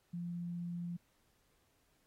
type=tone; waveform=sine; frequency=173.2 Hz; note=F3; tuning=14 cents flat; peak=-38 dBFS; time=0.13-0.97 s; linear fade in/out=10 ms; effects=pink hiss -75 dBFS RMS until 2.06 s + AAC 48 kbps